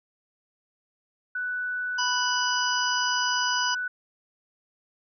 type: tone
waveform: sine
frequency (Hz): 1487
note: F#6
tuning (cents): +8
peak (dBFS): -27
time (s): 1.35-3.88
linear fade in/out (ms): 5
type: harmonic tone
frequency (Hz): 988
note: B5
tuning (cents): 0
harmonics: 1 / 3 / 5 / 6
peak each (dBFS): -28 / -31 / -30 / -33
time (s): 1.98-3.75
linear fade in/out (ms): 10
effects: none